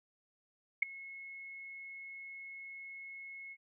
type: tone with ADSR envelope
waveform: sine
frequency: 2179 Hz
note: C#7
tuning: 30 cents flat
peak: -21 dBFS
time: 0.82-3.57 s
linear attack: 8 ms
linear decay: 4 ms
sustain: -24 dB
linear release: 52 ms
effects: none